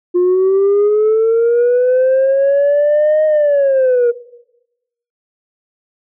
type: linear two-way sweep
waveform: sine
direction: up then down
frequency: 352.4 to 622.3 to 469 Hz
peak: -7 dBFS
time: 0.14-4.12 s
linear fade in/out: 20 ms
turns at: 3.25 s
effects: noise-tail reverb RT60 1.0 s tail -21 dB re dry + tanh soft clip ceiling -7 dBFS